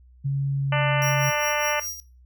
sine tone with pitch glide, 138.59 to 137 Hz, C#3 to C#3, 0 to -20 cents, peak -21 dBFS, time 0.24-1.31 s, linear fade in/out 20 ms, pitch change -20 cents, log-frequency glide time 0.56-0.91 s
harmonic tone, 296.7 Hz, D4, 18 cents sharp, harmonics 2 / 3 / 4 / 5 / 6 / 7 / 8 / 9 / 10, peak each -27 / -29 / -30 / -31 / -32 / -32 / -33 / -34 / -34 dBFS, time 0.72-1.8 s, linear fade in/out 5 ms
sawtooth tone with tremolo, 5700 Hz, F8, 34 cents sharp, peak -26 dBFS, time 1.02-2 s, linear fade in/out 0 ms, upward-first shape sine, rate 5 Hz, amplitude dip 70%
effects noise-tail reverb RT60 0.3 s tail -17 dB re dry + added 62 Hz sine -49 dBFS peak until 2.25 s

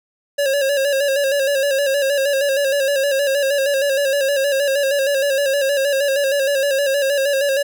square tone with vibrato, 554.4 Hz, C#5, in tune, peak -16 dBFS, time 0.38-7.63 s, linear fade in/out 10 ms, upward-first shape square, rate 6.4 Hz, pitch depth 51 cents each way, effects none

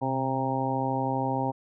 harmonic tone with a mistuned harmonic, 133 Hz, C3, 29 cents sharp, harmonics 1 / 2 / 3 / 4 / 5 / 6 / 7, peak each -32 / -31 / -37 / -34 / -37 / -31 / -32 dBFS, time 0.01-1.52 s, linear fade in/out 20 ms, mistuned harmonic 1, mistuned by -47 cents, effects none

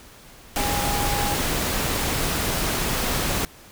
sine tone in noise, 818 Hz, G#5, 26 cents flat, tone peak -27 dBFS, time 0.57-1.34 s, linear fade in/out 0 ms, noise pink, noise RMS -24 dBFS, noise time 0.56-3.45 s, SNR -6 dB, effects pink hiss -47 dBFS RMS until 3.71 s

